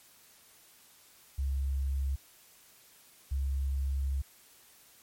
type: tone pair in turn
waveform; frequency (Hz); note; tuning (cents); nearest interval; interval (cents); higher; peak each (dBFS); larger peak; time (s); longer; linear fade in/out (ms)
sine; 68 / 68; C#2 / C#2; -33 / -33; unison; 0; neither; -28 / -28; neither; 1.38-2.16 / 3.31-4.22; second; 10
effects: white hiss -59 dBFS RMS until 5.02 s + MP3 64 kbps